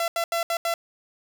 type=tone bursts at uneven times; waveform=sawtooth; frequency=675 Hz; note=E5; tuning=41 cents sharp; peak=-19 dBFS; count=5; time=0-0.08 / 0.16-0.24 / 0.32-0.43 / 0.5-0.57 / 0.65-0.74 s; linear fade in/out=2 ms; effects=none